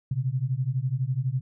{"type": "beating tone pair", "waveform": "sine", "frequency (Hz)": [123.9, 135.9], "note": ["B2", "C#3"], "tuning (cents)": [6, -34], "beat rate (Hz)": 12, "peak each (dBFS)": -27, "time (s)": [0.11, 1.41], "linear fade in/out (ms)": 5, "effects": []}